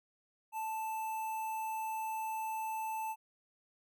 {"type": "tone with notch filter", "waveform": "square", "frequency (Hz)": 880, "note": "A5", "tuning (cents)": 0, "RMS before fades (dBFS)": -38, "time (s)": [0.52, 3.16], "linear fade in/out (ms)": 50, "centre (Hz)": 4500, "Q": 0.76, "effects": []}